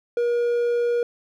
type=tone; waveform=triangle; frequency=477.1 Hz; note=A#4; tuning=40 cents sharp; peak=-17 dBFS; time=0.17-1.03 s; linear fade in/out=2 ms; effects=none